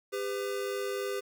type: tone pair together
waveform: square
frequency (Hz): 400 / 503.4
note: G4 / B4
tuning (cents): +35 / +33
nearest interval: major third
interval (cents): 398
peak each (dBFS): -34 / -37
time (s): 0.12-1.21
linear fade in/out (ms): 20
effects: 10-bit